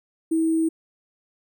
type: tone with sample-and-hold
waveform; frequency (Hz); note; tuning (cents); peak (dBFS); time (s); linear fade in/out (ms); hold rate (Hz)
sine; 323.3; E4; -34; -18; 0.31-0.69; 10; 8820
effects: none